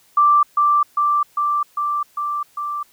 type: tone with echo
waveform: sine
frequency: 1174.7 Hz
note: D6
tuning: in tune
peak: -10 dBFS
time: 0.17-0.43 s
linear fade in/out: 5 ms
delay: 400 ms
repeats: 6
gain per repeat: -2 dB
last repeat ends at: 2.83 s
effects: white hiss -55 dBFS RMS until 2.92 s